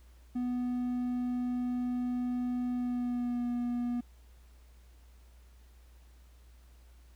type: tone with pitch glide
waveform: triangle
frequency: 247 to 241.9 Hz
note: B3 to B3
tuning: 0 to -36 cents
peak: -28 dBFS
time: 0.35-4.01 s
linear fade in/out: 10 ms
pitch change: -36 cents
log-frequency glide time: 2.72-3.45 s
effects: added 60 Hz sine -54 dBFS peak until 7.15 s + pink hiss -67 dBFS RMS until 7.15 s